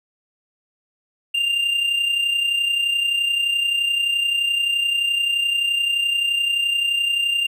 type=tone with amplitude modulation; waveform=triangle; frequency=2794 Hz; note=F7; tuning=in tune; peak=-14 dBFS; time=1.34-7.47 s; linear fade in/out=10 ms; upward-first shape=sine; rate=31.6 Hz; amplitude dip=50%; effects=none